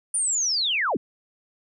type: linear sweep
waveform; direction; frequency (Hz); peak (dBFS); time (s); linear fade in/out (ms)
sine; down; 9500 to 154.5; -21; 0.14-0.97; 5
effects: none